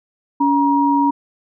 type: tone pair together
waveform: sine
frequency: 282.3 / 949.5 Hz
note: C#4 / A#5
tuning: +32 / +32 cents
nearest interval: octave + major sixth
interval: 2100 cents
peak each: -15 dBFS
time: 0.4-1.11 s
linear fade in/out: 10 ms
effects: none